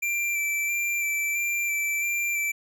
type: tone with vibrato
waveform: square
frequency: 2349 Hz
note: D7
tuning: in tune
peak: -25 dBFS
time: 0.02-2.52 s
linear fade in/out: 10 ms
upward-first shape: square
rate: 1.5 Hz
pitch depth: 15 cents each way
effects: none